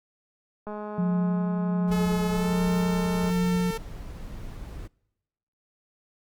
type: click train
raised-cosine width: 1 ms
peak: -23 dBFS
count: 553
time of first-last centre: 0.67-3.299 s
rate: 210 Hz
type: tone with tremolo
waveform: sine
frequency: 178.4 Hz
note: F3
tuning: 37 cents sharp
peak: -21 dBFS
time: 0.98-3.71 s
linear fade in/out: 5 ms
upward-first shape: sine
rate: 1.3 Hz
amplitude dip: 30%
type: noise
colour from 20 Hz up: brown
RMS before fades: -38 dBFS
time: 1.87-4.88 s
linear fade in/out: 20 ms
type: tone with pitch glide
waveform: sawtooth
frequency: 429.1 to 449.1 Hz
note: A4 to A4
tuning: -43 to +35 cents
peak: -26 dBFS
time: 1.91-3.78 s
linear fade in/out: 10 ms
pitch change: +78 cents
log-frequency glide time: 2.29-2.6 s
effects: noise-tail reverb RT60 1.0 s tail -26 dB re dry + Opus 48 kbps